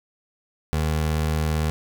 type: tone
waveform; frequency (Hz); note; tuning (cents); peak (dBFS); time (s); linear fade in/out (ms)
25% pulse; 77.78; D#2; 0; -17; 0.73-1.7; 0
effects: 8-bit